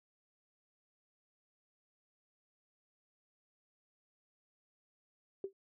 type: tone with exponential decay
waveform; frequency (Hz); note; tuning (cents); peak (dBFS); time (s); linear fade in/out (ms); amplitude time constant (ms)
sine; 390.1; G4; -8; -32; 5.44-5.53; 2; 18
effects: none